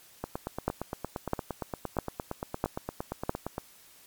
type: two click trains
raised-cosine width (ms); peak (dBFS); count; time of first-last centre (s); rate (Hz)
1; -12 / -18; 5 / 30; 0.68-3.294 / 0.24-3.581; 1.53 / 8.68
effects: white hiss -56 dBFS RMS until 4.06 s + MP3 96 kbps